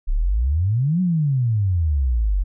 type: exponential two-way sweep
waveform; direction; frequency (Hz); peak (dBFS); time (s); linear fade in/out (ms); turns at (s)
sine; up then down; 30.87 to 187.8 to 44.13; -16; 0.07-2.44; 20; 1.01
effects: none